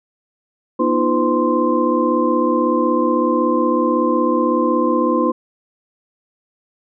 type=tone cluster; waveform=sine; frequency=241.9 / 307.3 / 343.5 / 508 / 1044 Hz; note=B3 / D#4 / F4 / B4 / C6; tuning=-36 / -21 / -29 / +49 / -4 cents; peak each=-20 dBFS; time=0.79-5.32 s; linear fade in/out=10 ms; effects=none